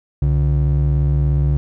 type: ring-modulated tone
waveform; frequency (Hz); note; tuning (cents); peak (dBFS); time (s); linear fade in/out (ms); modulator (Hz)
triangle; 103.83; G#2; 0; -8; 0.22-1.57; 0; 38.5
effects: none